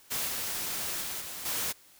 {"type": "noise with level steps", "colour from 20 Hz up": "white", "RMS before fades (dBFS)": [-32, -34, -36, -40, -32], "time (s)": [0.1, 1.73], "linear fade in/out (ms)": 20, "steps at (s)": [0.27, 1.01, 1.2, 1.45], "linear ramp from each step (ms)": 10, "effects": ["white hiss -58 dBFS RMS until 1.99 s"]}